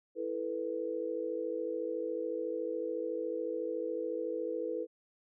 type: chord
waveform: sine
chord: E suspended fourth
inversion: none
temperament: equal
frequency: 329.6 / 440 / 493.9 Hz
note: E4 / A4 / B4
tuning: 0 / 0 / 0 cents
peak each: -39 / -38 / -36 dBFS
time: 0.15-4.87 s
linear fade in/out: 50 ms
effects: none